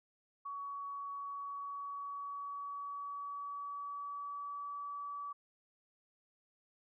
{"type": "tone with pitch glide", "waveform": "sine", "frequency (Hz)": [1126, 1147.7], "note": ["C#6", "D6"], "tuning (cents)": [27, -40], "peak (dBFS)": -40, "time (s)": [0.45, 5.33], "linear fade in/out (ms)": 10, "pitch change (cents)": 33, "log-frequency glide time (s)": [1.12, 4.74], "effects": []}